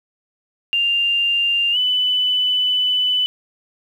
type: tone with pitch glide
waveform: sine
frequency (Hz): 2794 to 2995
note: F7 to F#7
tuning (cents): 0 to +20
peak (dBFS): -15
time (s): 0.73-3.26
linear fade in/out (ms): 0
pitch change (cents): +120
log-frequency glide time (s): 1.72-1.77
effects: 8-bit